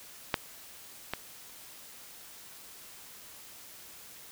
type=clicks; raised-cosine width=0.3 ms; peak=-9 / -15 dBFS; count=2; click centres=0.342 / 1.136 s; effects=white hiss -50 dBFS RMS until 4.31 s